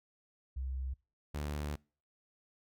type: tone pair in turn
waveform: sine / sawtooth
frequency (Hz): 65.41 / 73.72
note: C2 / D2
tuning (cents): 0 / +7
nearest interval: major second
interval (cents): 207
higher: second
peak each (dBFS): -35 / -32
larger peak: second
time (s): 0.56-0.94 / 1.34-1.76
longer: second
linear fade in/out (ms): 10
effects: noise-tail reverb RT60 0.4 s tail -26 dB re dry